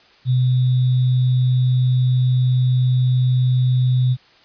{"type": "tone with sample-and-hold", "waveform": "sine", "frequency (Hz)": 126.5, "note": "B2", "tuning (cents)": 42, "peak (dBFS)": -13, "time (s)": [0.25, 4.17], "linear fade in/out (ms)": 50, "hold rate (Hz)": 3675, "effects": ["white hiss -51 dBFS RMS until 4.44 s", "resampled to 11025 Hz"]}